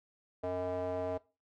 square tone with band-pass filter, 90.9 Hz, F#2, 30 cents flat, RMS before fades -35 dBFS, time 0.43-1.18 s, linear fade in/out 10 ms, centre 580 Hz, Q 4, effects noise-tail reverb RT60 0.3 s tail -20 dB re dry + MP3 48 kbps

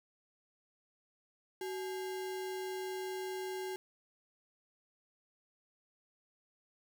sine tone with sample-and-hold, 375.1 Hz, F#4, 24 cents sharp, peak -37 dBFS, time 1.61-3.76 s, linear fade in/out 2 ms, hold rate 1225 Hz, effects none

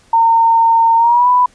sine tone with pitch glide, 914 to 991 Hz, A#5 to B5, -34 to +6 cents, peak -7 dBFS, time 0.13-1.46 s, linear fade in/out 5 ms, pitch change +140 cents, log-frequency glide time 0.97-1.28 s, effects pink hiss -50 dBFS RMS until 1.54 s + resampled to 22050 Hz

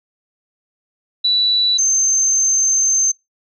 sine tone pair in turn, 3951 / 6278 Hz, B7 / G8, 0 / +2 cents, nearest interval minor sixth, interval 802 cents, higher second, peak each -12 dBFS, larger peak neither, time 1.24-1.78 / 1.78-3.12 s, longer second, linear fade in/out 10 ms, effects noise-tail reverb RT60 0.2 s tail -25 dB re dry

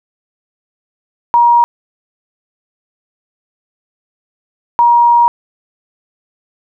sine tone pair in turn, 949 / 949 Hz, A#5 / A#5, +31 / +31 cents, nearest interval unison, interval 0 cents, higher neither, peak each -5 dBFS, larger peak neither, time 1.34-1.64 / 4.79-5.28 s, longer second, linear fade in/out 0 ms, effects none

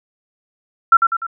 sine tone with echo, 1355 Hz, E6, 47 cents sharp, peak -4 dBFS, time 0.92-0.97 s, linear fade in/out 5 ms, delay 99 ms, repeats 3, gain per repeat -6 dB, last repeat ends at 1.267 s, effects none

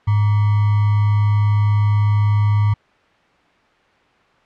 sine tone with sample-and-hold, 104.1 Hz, G#2, 5 cents sharp, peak -12 dBFS, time 0.07-2.74 s, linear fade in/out 10 ms, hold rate 1050 Hz, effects white hiss -54 dBFS RMS until 4.45 s + low-pass 2000 Hz 12 dB/octave

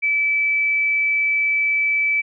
sine tone, 2308 Hz, D7, 31 cents flat, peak -16 dBFS, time 0.02-2.22 s, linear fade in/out 20 ms, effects none

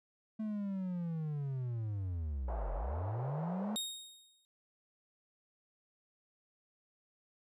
triangle linear two-way sweep, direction down then up, 220 to 41.69 to 220 Hz, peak -33 dBFS, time 0.39-3.76 s, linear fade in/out 10 ms, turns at 2.74 s
white band-pass noise, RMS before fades -45 dBFS, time 2.48-3.76 s, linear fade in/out 2 ms, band 460 to 850 Hz, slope 24 dB/octave
sawtooth tone with exponential decay, 3729 Hz, A#7, in tune, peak -30 dBFS, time 3.76-4.45 s, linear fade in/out 0 ms, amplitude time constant 150 ms
effects resampled to 32000 Hz

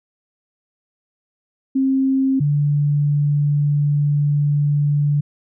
sine tone pair in turn, 266.8 / 145.73 Hz, C4 / D3, +34 / -13 cents, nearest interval minor seventh, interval 1047 cents, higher first, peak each -14 dBFS, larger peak neither, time 1.75-2.4 / 2.4-5.21 s, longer second, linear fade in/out 10 ms, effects none

